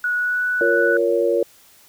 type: tone with pitch glide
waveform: sine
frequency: 1463 to 1481.7 Hz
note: F#6 to F#6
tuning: -20 to +2 cents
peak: -18 dBFS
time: 0.04-0.97 s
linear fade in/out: 2 ms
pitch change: +22 cents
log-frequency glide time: 0.15-0.45 s
type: chord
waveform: sine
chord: Bb minor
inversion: second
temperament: just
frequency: 349.6 / 466.2 / 559.4 Hz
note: F4 / Bb4 / Db5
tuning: +2 / 0 / +16 cents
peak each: -21 / -19 / -20 dBFS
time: 0.61-1.43 s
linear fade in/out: 2 ms
effects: white hiss -51 dBFS RMS until 1.88 s